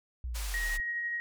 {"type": "exponential sweep", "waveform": "sine", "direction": "down", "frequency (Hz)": [64.6, 33.31], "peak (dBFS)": -33, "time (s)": [0.24, 0.8], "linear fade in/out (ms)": 0}
{"type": "band-pass noise", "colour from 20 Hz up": "white", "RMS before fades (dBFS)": -42, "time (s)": [0.34, 0.78], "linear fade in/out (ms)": 20, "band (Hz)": [530, 10000], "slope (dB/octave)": 12}
{"type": "tone with tremolo", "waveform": "sine", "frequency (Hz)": 1888, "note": "A#6", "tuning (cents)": 22, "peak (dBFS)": -30, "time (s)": [0.54, 1.2], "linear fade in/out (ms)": 0, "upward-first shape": "sine", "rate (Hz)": 12, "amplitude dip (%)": 25}
{"effects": []}